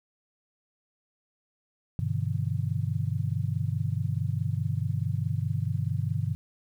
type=chord; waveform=sine; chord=E minor seventh; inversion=first; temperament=just; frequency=98.89 / 123.61 / 148.33 / 164.81 Hz; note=G2 / B2 / D3 / E3; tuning=+16 / +2 / +18 / 0 cents; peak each=-30 / -30 / -32 / -36 dBFS; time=1.99-6.35 s; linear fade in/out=0 ms; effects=10-bit